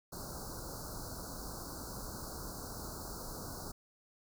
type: band-stop noise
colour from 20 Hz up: pink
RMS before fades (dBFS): -44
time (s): 0.12-3.72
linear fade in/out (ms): 10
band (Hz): 1500 to 4200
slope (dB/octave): 96
effects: none